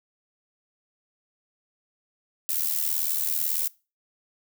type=noise with amplitude modulation; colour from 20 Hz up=violet; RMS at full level=-23 dBFS; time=2.49-3.68 s; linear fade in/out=0 ms; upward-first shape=sine; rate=78.1 Hz; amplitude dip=75%; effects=noise-tail reverb RT60 0.3 s tail -22 dB re dry